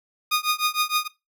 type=tone with tremolo; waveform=15% pulse; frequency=1231 Hz; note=D#6; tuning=19 cents flat; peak=-11 dBFS; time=0.31-1.08 s; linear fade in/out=10 ms; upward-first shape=triangle; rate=6.5 Hz; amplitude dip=100%; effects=noise-tail reverb RT60 0.2 s tail -17 dB re dry